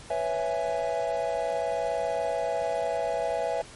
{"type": "chord", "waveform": "triangle", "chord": "C# minor seventh", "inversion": "third", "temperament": "equal with one note detuned", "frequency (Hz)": [493.9, 554.4, 661.5, 830.6], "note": ["B4", "C#5", "E5", "G#5"], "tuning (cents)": [0, 0, 6, 0], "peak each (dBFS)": [-31, -30, -27, -31], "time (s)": [0.1, 3.62], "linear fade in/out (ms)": 5, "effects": ["pink hiss -47 dBFS RMS until 3.75 s", "MP3 48 kbps"]}